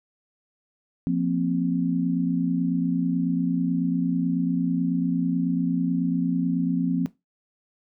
sine chord, F suspended fourth, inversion none, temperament just, 174.61 / 232.8 / 261.9 Hz, F3 / Bb3 / C4, 0 / -2 / +2 cents, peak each -24 / -29 / -24 dBFS, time 1.07-7.06 s, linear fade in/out 0 ms, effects noise-tail reverb RT60 0.2 s tail -18 dB re dry

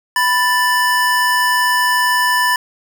square tone pair together, 989 / 1762.2 Hz, B5 / A6, +2 / +2 cents, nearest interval minor seventh, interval 1000 cents, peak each -16 dBFS, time 0.16-2.56 s, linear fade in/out 2 ms, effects none

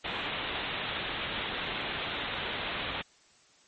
white low-pass noise, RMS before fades -35 dBFS, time 0.04-3.02 s, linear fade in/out 10 ms, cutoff 3800 Hz, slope 96 dB/octave, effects white hiss -62 dBFS RMS until 3.67 s + MP3 32 kbps

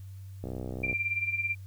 click train, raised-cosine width 2 ms, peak -24 dBFS, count 32, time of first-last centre 0.44-0.929 s, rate 63.4 Hz
sine tone with tremolo, 2369 Hz, D7, 14 cents sharp, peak -25 dBFS, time 0.83-1.55 s, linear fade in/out 10 ms, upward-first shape sine, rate 18 Hz, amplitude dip 70%
effects added 96 Hz sine -41 dBFS peak until 1.66 s + white hiss -64 dBFS RMS until 1.66 s

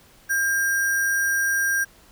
sine tone with sample-and-hold, 1601 Hz, G6, 36 cents sharp, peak -19 dBFS, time 0.29-1.85 s, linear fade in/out 20 ms, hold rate 7350 Hz, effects pink hiss -53 dBFS RMS until 2.11 s

